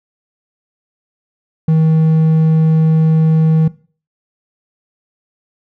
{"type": "tone", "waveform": "triangle", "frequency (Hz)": 159.2, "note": "D#3", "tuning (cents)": 40, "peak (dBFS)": -6, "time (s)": [1.68, 3.68], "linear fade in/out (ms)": 5, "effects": ["noise-tail reverb RT60 0.4 s tail -19 dB re dry"]}